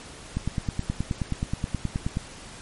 click train, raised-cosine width 5 ms, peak -13 dBFS, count 18, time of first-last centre 0.37-2.171 s, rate 9.44 Hz, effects pink hiss -43 dBFS RMS until 2.61 s + MP3 48 kbps

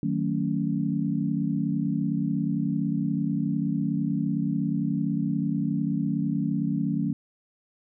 sine chord, D# half-diminished seventh, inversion none, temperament just, 155.56 / 186.68 / 224 / 280 Hz, D#3 / F#3 / A3 / C#4, 0 / +16 / +31 / +18 cents, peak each -29 dBFS, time 0.03-7.13 s, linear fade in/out 2 ms, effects none

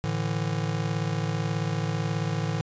square chord, A suspended fourth, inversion none, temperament just, 110 / 146.67 / 165 Hz, A2 / D3 / E3, 0 / -2 / +2 cents, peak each -31 dBFS, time 0.04-2.61 s, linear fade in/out 0 ms, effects resampled to 16000 Hz

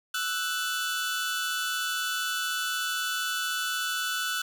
sawtooth tone cluster, 1323 / 1487 / 3474 Hz, E6 / F#6 / A7, +6 / +8 / -23 cents, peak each -31 / -26 / -33 dBFS, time 0.14-4.42 s, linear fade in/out 5 ms, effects none

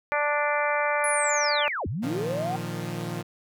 harmonic tone, 293.7 Hz, D4, in tune, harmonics 2 / 3 / 4 / 5 / 6 / 7 / 8, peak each -27 / -29 / -30 / -31 / -32 / -32 / -33 dBFS, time 0.12-1.68 s, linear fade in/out 0 ms
sine linear two-way sweep, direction down then up, 10560 to 73.4 to 778 Hz, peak -27 dBFS, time 1.04-2.56 s, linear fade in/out 0 ms, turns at 1.87 s
sawtooth chord, Bb suspended fourth, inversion none, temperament equal with one note detuned, 116.54 / 153.87 / 174.61 Hz, Bb2 / Eb3 / F3, 0 / -19 / 0 cents, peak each -31 / -31 / -30 dBFS, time 2.02-3.23 s, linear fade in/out 20 ms
effects none

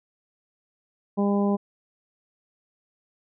harmonic tone, 201.6 Hz, G3, 49 cents sharp, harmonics 1 / 2 / 3 / 4 / 5, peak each -21 / -27 / -31 / -33 / -35 dBFS, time 1.17-1.57 s, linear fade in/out 20 ms, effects none

